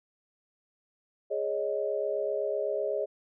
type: chord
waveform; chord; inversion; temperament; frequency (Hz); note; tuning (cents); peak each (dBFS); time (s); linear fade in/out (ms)
sine; Ab suspended fourth; none; equal; 415.3 / 554.4 / 622.3; Ab4 / Db5 / Eb5; 0 / 0 / 0; -32; 1.3-3.06; 20
effects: none